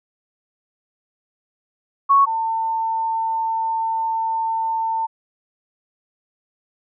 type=tone pair in turn; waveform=sine; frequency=1108.7 / 898.5 Hz; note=C#6 / A5; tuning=0 / +36 cents; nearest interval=major third; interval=364 cents; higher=first; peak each=-10 / -19 dBFS; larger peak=first; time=2.09-2.26 / 2.26-5.07 s; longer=second; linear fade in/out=20 ms; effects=none